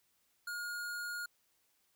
square tone, 1430 Hz, F6, 41 cents sharp, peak -39 dBFS, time 0.47-1.26 s, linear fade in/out 5 ms, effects white hiss -75 dBFS RMS until 1.95 s

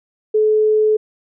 sine tone, 430 Hz, A4, 40 cents flat, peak -11 dBFS, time 0.34-0.97 s, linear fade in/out 10 ms, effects none

